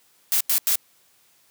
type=noise bursts; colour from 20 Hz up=blue; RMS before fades=-20 dBFS; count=3; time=0.32-0.756 s; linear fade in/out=0 ms; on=86 ms; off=89 ms; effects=white hiss -60 dBFS RMS until 1.5 s + high-pass 80 Hz 12 dB/octave